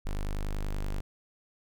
square tone, 25.17 Hz, G0, 47 cents sharp, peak -30 dBFS, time 0.05-1.01 s, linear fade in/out 10 ms, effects none

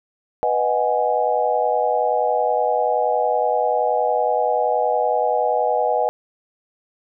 sine chord, G# minor seventh, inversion first, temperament equal, 493.9 / 622.3 / 740 / 830.6 Hz, B4 / D#5 / F#5 / G#5, 0 / 0 / 0 / 0 cents, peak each -22 dBFS, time 0.43-6.09 s, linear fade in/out 0 ms, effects none

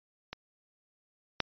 clicks, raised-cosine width 0.2 ms, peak -20 / -8 dBFS, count 2, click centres 0.33 / 1.403 s, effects resampled to 11025 Hz

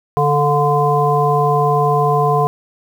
harmonic tone with a mistuned harmonic, 146.83 Hz, D3, in tune, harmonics 1 / 3 / 5 / 7, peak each -17 / -17 / -17 / -17 dBFS, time 0.17-2.47 s, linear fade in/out 0 ms, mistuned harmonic 5, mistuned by -36 cents, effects 7-bit

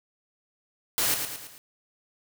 white noise with echo, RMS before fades -25 dBFS, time 0.98-1.14 s, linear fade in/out 0 ms, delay 110 ms, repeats 4, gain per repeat -6 dB, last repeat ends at 1.58 s, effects none

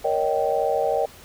sine chord, Eb dominant seventh, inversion second, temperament just, 466.7 / 560 / 622.3 / 777.8 Hz, Bb4 / Db5 / Eb5 / G5, +2 / +18 / 0 / -14 cents, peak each -25 dBFS, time 0.04-1.06 s, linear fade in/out 10 ms, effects pink hiss -46 dBFS RMS until 1.24 s

